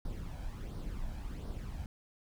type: noise with flanger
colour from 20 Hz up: brown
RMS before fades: -40 dBFS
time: 0.05-1.86 s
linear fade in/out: 2 ms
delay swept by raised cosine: 0.2 to 1.3 ms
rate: 1.4 Hz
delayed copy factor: +0.55
effects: none